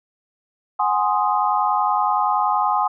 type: chord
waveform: sine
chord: Ab dominant seventh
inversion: third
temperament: equal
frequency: 740 / 830.6 / 1046.5 / 1244.5 Hz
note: Gb5 / Ab5 / C6 / Eb6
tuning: 0 / 0 / 0 / 0 cents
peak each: -24 / -20 / -22 / -23 dBFS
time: 0.79-2.88 s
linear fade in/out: 10 ms
effects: none